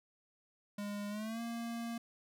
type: tone with pitch glide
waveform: square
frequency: 204.8 to 232.6 Hz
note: G#3 to A#3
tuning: -24 to -4 cents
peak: -39 dBFS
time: 0.78-1.98 s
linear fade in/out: 5 ms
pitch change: +220 cents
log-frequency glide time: 1.09-1.41 s
effects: none